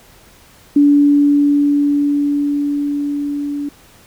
sine tone with level ramp, 288.1 Hz, D4, 33 cents flat, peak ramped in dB -6 to -19 dBFS, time 0.76-3.69 s, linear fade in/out 5 ms, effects pink hiss -46 dBFS RMS until 4.06 s

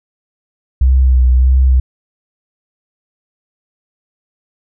sine tone with vibrato, 63.9 Hz, C2, 40 cents flat, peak -6 dBFS, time 0.81-1.8 s, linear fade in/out 5 ms, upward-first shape sine, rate 1.6 Hz, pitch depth 36 cents each way, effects none

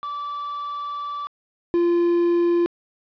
triangle tone pair in turn, 1160 / 344.9 Hz, D6 / F4, -22 / -22 cents, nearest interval octave + major sixth, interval 2100 cents, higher first, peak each -25 / -14 dBFS, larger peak second, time 0.03-1.27 / 1.74-2.66 s, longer first, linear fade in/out 0 ms, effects resampled to 11025 Hz + 8-bit

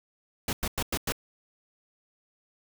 pink noise bursts, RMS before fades -29 dBFS, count 5, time 0.48-1.122 s, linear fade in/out 2 ms, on 50 ms, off 98 ms, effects none

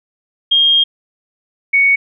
sine tone pair in turn, 3229 / 2227 Hz, G#7 / C#7, -49 / +7 cents, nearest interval tritone, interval 644 cents, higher first, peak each -8 dBFS, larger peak neither, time 0.51-0.84 / 1.73-1.96 s, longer first, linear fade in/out 10 ms, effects none

